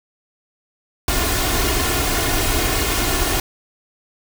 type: noise with comb filter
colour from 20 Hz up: pink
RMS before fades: -19 dBFS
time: 1.08-3.4 s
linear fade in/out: 2 ms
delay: 2.8 ms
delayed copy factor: +0.6
effects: none